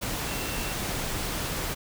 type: tone in noise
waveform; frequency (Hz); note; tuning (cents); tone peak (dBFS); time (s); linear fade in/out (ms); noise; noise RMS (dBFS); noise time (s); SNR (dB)
sine; 2700; E7; +41; -40; 0.27-0.74; 20; pink; -31; 0.01-1.75; -12
effects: none